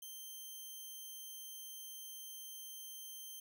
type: tone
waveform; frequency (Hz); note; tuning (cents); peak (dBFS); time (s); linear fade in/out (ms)
5% pulse; 3136; G7; 0; -39; 0.02-3.4; 5
effects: none